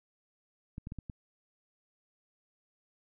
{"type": "clicks", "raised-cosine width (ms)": 5, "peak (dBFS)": -28, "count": 5, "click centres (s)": [0.781, 0.871, 0.921, 0.987, 1.098], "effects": []}